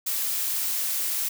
blue noise, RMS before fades -27 dBFS, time 0.06-1.29 s, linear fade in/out 10 ms, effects none

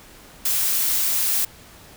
blue noise, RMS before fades -21 dBFS, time 0.45-1.45 s, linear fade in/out 5 ms, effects pink hiss -46 dBFS RMS until 1.96 s

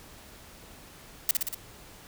blue noise with echo, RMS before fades -22 dBFS, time 1.29-1.31 s, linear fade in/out 2 ms, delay 59 ms, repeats 4, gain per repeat -3 dB, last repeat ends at 1.546 s, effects pink hiss -50 dBFS RMS until 2.07 s

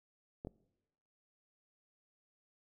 clicks, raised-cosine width 2 ms, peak -29 dBFS, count 2, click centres 0.449 / 0.471 s, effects noise-tail reverb RT60 1.0 s tail -23 dB re dry

